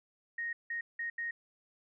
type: tone bursts at uneven times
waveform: sine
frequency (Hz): 1864.7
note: A#6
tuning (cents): 0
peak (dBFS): -34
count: 4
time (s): 0.38-0.53 / 0.7-0.81 / 0.99-1.1 / 1.18-1.31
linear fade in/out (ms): 5
effects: none